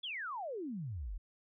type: exponential sweep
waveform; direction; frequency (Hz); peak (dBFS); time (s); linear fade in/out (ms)
sine; down; 3520 to 38.26; -38; 0.03-1.18; 10
effects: none